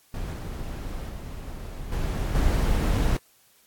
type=noise with level steps; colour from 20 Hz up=brown; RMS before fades=-31 / -33 / -36 / -27 / -22 dBFS; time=0.14-3.17 s; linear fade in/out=2 ms; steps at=0.33 / 1.09 / 1.92 / 2.35 s; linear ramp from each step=2 ms; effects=white hiss -60 dBFS RMS until 3.66 s + AAC 64 kbps